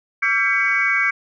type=tone cluster; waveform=sine; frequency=1149 / 1355 / 1591 / 2005 / 2243 Hz; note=D6 / E6 / G6 / B6 / C#7; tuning=-38 / +47 / +25 / +26 / +20 cents; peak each=-27 / -26 / -20 / -24 / -18 dBFS; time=0.22-1.11 s; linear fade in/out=10 ms; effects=tanh soft clip ceiling -7 dBFS